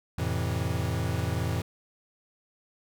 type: chord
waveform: square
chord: F major seventh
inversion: none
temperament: equal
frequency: 87.31 / 110 / 130.81 / 164.81 Hz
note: F2 / A2 / C3 / E3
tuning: 0 / 0 / 0 / 0 cents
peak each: -32 / -32 / -35 / -35 dBFS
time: 0.18-1.62 s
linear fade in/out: 5 ms
effects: none